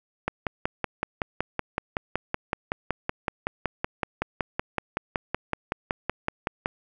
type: click train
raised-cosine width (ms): 0.5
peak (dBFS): -10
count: 35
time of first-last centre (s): 0.28-6.659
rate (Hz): 5.33
effects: none